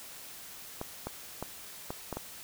clicks, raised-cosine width 1 ms, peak -21 dBFS, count 6, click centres 0.814 / 1.07 / 1.426 / 1.905 / 2.127 / 2.17 s, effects white hiss -47 dBFS RMS until 2.43 s

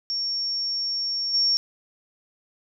sine tone with level steps, 5500 Hz, F8, 27 cents flat, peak -24 / -18 dBFS, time 0.1-1.57 s, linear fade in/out 0 ms, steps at 1.33 s, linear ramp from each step 20 ms, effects none

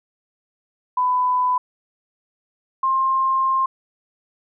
sine tone pair in turn, 1000 / 1059.5 Hz, B5 / C6, +21 / +21 cents, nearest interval minor second, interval 100 cents, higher second, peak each -16 / -16 dBFS, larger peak neither, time 0.97-1.58 / 2.83-3.66 s, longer second, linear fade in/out 5 ms, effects none

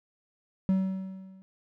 triangle tone with level ramp, 190 Hz, F#3, 46 cents sharp, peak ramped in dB -18 to -48 dBFS, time 0.69-1.42 s, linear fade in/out 0 ms, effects none

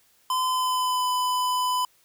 square tone with pitch glide, 1022 to 1002.7 Hz, C6 to B5, -41 to +26 cents, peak -23 dBFS, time 0.3-1.85 s, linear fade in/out 2 ms, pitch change -33 cents, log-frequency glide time 0.46-1.08 s, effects white hiss -62 dBFS RMS until 2.04 s

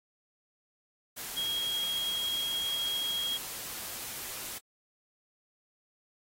sine tone in noise, 3275 Hz, G#7, 25 cents flat, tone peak -30 dBFS, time 1.36-3.38 s, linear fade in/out 20 ms, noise white, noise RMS -40 dBFS, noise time 1.16-4.59 s, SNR +7 dB, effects AAC 48 kbps

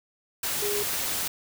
sine tone in noise, 411.9 Hz, G#4, 14 cents flat, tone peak -28 dBFS, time 0.62-0.83 s, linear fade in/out 5 ms, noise white, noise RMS -29 dBFS, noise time 0.43-1.28 s, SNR -2 dB, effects none

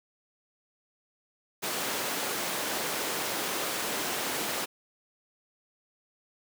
pink high-pass noise, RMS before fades -32 dBFS, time 1.62-4.66 s, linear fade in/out 20 ms, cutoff 320 Hz, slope 12 dB/octave, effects none

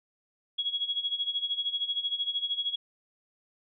sine tone with tremolo, 3328 Hz, G#7, 3 cents sharp, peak -25 dBFS, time 0.58-2.76 s, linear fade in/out 10 ms, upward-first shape sine, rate 13 Hz, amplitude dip 80%, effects none

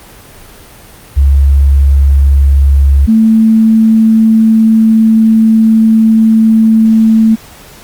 sine tone pair in turn, 69.3 / 222 Hz, C#2 / A3, 0 / +16 cents, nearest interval octave + minor sixth, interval 2016 cents, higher second, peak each -3 dBFS, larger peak neither, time 1.16-3.07 / 3.07-7.36 s, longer second, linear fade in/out 20 ms, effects pink hiss -35 dBFS RMS until 7.83 s + Opus 32 kbps

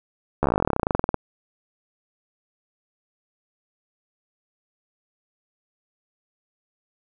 slowing click train, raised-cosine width 1 ms, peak -6 dBFS, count 26, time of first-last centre 0.43-1.143 s, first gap 13 ms, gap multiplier 1.06, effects none

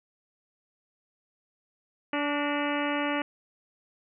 harmonic tone with a mistuned harmonic, 290 Hz, D4, 22 cents flat, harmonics 1 / 2 / 3 / 4 / 5 / 6 / 7 / 8 / 9 / 10, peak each -30 / -33 / -35 / -36 / -37 / -38 / -38 / -39 / -40 / -40 dBFS, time 2.13-3.22 s, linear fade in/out 2 ms, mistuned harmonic 6, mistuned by +60 cents, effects none

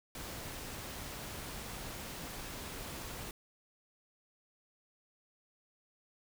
pink noise, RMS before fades -44 dBFS, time 0.15-3.31 s, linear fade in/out 2 ms, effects none

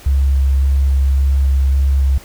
sine tone with vibrato, 68 Hz, C#2, 33 cents flat, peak -10 dBFS, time 0.06-2.18 s, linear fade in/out 5 ms, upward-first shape square, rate 1.8 Hz, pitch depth 8 cents each way, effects pink hiss -40 dBFS RMS until 2.24 s

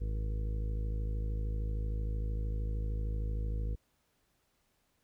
harmonic tone, 53.1 Hz, G#1, 39 cents sharp, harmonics 1 / 2 / 3 / 4 / 5 / 6 / 7 / 8 / 9, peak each -32 / -40 / -49 / -51 / -58 / -54 / -60 / -58 / -51 dBFS, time 0-3.76 s, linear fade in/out 20 ms, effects pink hiss -75 dBFS RMS until 5.03 s

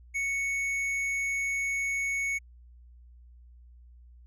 sine tone with tanh clipping, 2217 Hz, C#7, in tune, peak -29 dBFS, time 0.14-2.39 s, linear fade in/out 20 ms, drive 9 dB, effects added 60 Hz sine -50 dBFS peak until 4.26 s

